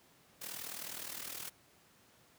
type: noise with amplitude modulation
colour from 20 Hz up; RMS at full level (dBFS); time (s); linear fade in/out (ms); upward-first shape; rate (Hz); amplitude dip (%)
white; -41; 0.41-1.5; 10; sine; 39.5; 70
effects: pink hiss -65 dBFS RMS until 2.38 s + high-pass 100 Hz 12 dB/octave